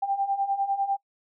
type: beating tone pair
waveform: sine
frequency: 784 / 794 Hz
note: G5 / G5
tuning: 0 / +22 cents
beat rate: 10 Hz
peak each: -29 / -25 dBFS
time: 0.02-0.97 s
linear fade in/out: 10 ms
effects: noise-tail reverb RT60 0.1 s tail -24 dB re dry